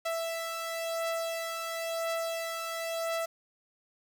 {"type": "beating tone pair", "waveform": "sawtooth", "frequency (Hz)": [661, 661.97], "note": ["E5", "E5"], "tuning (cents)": [5, 7], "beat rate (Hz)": 0.97, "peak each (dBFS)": [-29, -35], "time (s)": [0.05, 3.26], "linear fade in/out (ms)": 10, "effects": ["9-bit"]}